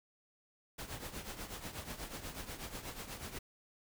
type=noise with tremolo; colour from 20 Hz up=pink; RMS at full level=-42 dBFS; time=0.78-3.39 s; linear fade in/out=10 ms; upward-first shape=triangle; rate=8.2 Hz; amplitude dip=75%; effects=none